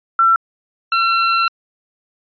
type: tone pair in turn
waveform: sine / sawtooth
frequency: 1348 / 1354.9 Hz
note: E6 / E6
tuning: +38 / +47 cents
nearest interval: unison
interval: 9 cents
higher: second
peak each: -9 dBFS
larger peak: neither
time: 0.19-0.36 / 0.92-1.48 s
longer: second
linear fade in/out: 2 ms
effects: resampled to 11025 Hz